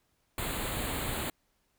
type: band-stop noise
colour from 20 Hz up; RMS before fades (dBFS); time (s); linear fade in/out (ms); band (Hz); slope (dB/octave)
pink; -34; 0.38-1.3; 2; 4400 to 7000; 96
effects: pink hiss -74 dBFS RMS until 1.78 s